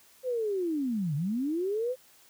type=linear two-way sweep; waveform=sine; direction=down then up; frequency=523.3 to 137 to 523.3 Hz; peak=-27 dBFS; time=0.23-1.96 s; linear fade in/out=50 ms; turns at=1.15 s; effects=white hiss -59 dBFS RMS until 2.29 s + high-pass 60 Hz 12 dB/octave